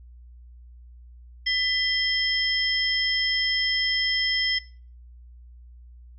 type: tone cluster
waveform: sine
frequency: 2001 / 3194 / 5250 Hz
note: B6 / G7 / E8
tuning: +22 / +32 / -8 cents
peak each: -25 / -26 / -26 dBFS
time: 1.46-4.59 s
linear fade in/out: 10 ms
effects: noise-tail reverb RT60 0.4 s tail -20 dB re dry + added 60 Hz sine -44 dBFS peak until 6.18 s